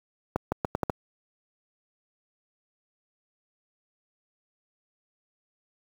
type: accelerating click train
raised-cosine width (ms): 1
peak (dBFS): -11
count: 6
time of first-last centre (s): 0.36-0.898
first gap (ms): 160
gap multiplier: 0.8
effects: high-pass 60 Hz 12 dB/octave + 7-bit